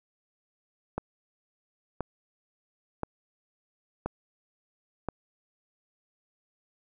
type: click train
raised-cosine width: 1 ms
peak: -16 dBFS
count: 5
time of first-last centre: 0.98-5.087 s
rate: 0.974 Hz
effects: none